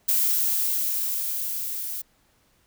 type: noise with level ramp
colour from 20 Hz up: violet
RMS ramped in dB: -21 to -32 dBFS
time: 0.08-2.02 s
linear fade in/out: 10 ms
effects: pink hiss -64 dBFS RMS until 2.66 s